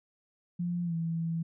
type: tone with pitch glide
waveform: sine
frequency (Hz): 174.61 to 165.19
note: F3 to E3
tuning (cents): 0 to +4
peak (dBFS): -29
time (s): 0.59-1.43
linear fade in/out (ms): 10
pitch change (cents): -96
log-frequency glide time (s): 0.84-0.94
effects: none